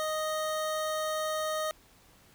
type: tone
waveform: 25% pulse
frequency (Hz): 622.3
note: D#5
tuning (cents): 0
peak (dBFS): -26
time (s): 0-1.71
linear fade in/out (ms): 0
effects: pink hiss -60 dBFS RMS until 2.34 s